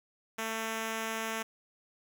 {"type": "tone", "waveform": "5% pulse", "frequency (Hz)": 223.1, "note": "A3", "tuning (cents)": 24, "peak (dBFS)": -22, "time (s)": [0.38, 1.43], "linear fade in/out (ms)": 10, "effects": []}